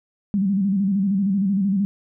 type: tone with vibrato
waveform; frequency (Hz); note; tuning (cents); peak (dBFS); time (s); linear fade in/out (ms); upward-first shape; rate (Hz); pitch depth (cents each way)
sine; 196; G3; 0; -17; 0.34-1.85; 0; square; 13; 72
effects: none